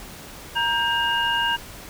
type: tone cluster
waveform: sine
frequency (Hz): 938 / 1593 / 2843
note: A#5 / G6 / F7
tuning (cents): +11 / +27 / +30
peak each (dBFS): -24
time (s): 0.55-1.57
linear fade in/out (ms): 20
effects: pink hiss -40 dBFS RMS until 1.89 s